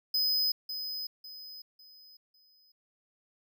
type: tone with echo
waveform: square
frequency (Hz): 5030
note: D#8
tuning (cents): +18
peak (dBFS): -26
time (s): 0.14-0.52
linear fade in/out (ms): 5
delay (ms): 550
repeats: 4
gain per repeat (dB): -9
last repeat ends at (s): 2.72
effects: none

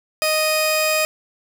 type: tone pair together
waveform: sawtooth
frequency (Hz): 622.2 / 2489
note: D#5 / D#7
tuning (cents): 0 / 0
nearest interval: 2 octaves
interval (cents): 2400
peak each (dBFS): -15 / -16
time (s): 0.22-1.05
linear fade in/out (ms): 0
effects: none

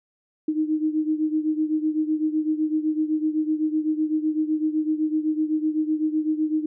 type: beating tone pair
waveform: sine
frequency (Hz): 308.2 / 316.1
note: D#4 / D#4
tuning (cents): -16 / +27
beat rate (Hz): 7.9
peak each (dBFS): -22 / -26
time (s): 0.48-6.66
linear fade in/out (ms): 5
effects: none

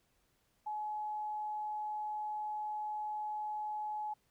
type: tone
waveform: sine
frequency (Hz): 848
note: G#5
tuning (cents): +36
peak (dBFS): -36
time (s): 0.66-4.14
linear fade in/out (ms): 10
effects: pink hiss -75 dBFS RMS until 4.3 s

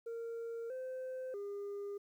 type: tone with pitch steps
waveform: sine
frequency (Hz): 461.9 / 516 / 404.4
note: A#4 / C5 / G#4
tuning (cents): -16 / -24 / -46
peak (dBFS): -37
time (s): 0.06-1.98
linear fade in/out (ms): 10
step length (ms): 640
effects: tanh soft clip ceiling -39 dBFS + 12-bit

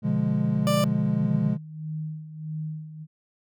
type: chord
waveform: triangle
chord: B diminished seventh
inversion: none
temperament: equal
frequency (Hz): 123.47 / 146.83 / 174.61 / 207.7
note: B2 / D3 / F3 / Ab3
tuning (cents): 0 / 0 / 0 / 0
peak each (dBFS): -27 / -25 / -26 / -23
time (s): 0.02-1.58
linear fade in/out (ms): 50
type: tone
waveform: 30% pulse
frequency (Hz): 590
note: D5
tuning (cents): +8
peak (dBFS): -20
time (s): 0.67-0.84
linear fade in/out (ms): 0
type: tone with tremolo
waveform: sine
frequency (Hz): 155.56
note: D#3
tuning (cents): 0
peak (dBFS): -28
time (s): 1.2-3.07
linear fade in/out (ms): 50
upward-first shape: sine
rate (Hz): 1.6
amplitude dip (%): 70
effects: none

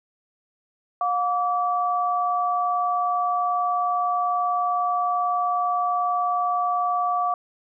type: tone pair together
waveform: sine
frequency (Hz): 715.2 / 1154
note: F5 / D6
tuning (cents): +41 / -31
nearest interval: minor sixth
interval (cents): 828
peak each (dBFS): -23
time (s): 1.01-7.34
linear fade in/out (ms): 2
effects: none

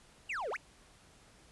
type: exponential two-way sweep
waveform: triangle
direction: down then up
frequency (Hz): 2960 to 390.9 to 2960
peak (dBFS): -33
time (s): 0.29-0.57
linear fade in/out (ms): 10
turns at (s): 0.5
effects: pink hiss -61 dBFS RMS until 1.51 s + resampled to 24000 Hz

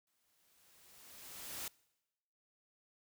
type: noise with exponential growth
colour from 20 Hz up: white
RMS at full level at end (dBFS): -42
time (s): 0.07-1.68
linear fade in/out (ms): 2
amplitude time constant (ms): 350
effects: noise-tail reverb RT60 1.0 s tail -24 dB re dry

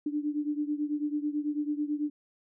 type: beating tone pair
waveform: sine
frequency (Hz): 293.7 / 302.8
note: D4 / D#4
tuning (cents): 0 / -47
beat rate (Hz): 9.1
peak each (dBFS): -30 / -33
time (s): 0.06-2.1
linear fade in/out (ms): 5
effects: none

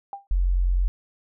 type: tone with exponential decay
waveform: sine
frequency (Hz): 796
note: G5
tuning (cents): +26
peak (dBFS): -27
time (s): 0.13-0.27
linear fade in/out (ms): 1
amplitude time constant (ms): 30
type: tone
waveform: sine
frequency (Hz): 44.86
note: F1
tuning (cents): +47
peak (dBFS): -18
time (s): 0.31-0.88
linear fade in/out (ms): 0
effects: none

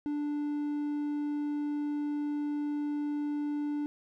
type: tone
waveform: triangle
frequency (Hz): 293.7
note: D4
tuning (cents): 0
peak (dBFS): -28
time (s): 0.06-3.86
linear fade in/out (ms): 0
effects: none

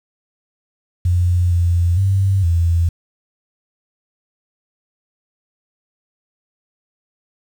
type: tone with pitch steps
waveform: sine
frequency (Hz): 88.6 / 86.6 / 96.9 / 84.7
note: F2 / F2 / G2 / E2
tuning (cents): +25 / -14 / -20 / +48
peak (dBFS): -12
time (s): 1.05-2.89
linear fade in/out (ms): 5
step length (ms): 460
effects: 7-bit

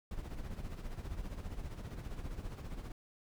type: noise with tremolo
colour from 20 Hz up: brown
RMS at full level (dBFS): -40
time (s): 0.11-2.92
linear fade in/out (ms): 2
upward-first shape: sine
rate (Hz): 15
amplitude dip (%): 60
effects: none

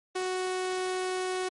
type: tone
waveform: sawtooth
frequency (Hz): 370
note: F#4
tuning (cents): 0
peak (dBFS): -25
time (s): 0.15-1.49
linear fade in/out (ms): 10
effects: MP3 48 kbps

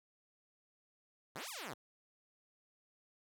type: exponential two-way sweep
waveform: 5% pulse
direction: up then down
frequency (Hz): 104.5 to 1318.5 to 104.5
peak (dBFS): -32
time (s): 1.35-1.74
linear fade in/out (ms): 10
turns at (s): 1.49
effects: none

